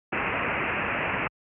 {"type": "low-pass noise", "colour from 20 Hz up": "white", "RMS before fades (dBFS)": -28, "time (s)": [0.12, 1.28], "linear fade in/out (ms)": 10, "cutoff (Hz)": 2700, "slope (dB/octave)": 96, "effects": ["high-pass 60 Hz 12 dB/octave"]}